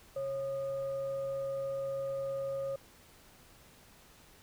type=tone with frequency modulation; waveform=sine; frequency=547 Hz; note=C#5; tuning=23 cents flat; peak=-33 dBFS; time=0.16-2.76 s; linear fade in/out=5 ms; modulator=681 Hz; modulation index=0.27; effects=pink hiss -59 dBFS RMS until 4.42 s